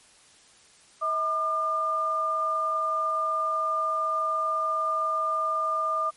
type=tone pair together; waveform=sine; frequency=639.8 / 1204 Hz; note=D#5 / D6; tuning=+48 / +43 cents; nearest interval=major seventh; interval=1095 cents; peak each=-32 / -24 dBFS; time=1.01-6.11 s; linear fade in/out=20 ms; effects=white hiss -56 dBFS RMS until 6.16 s + MP3 48 kbps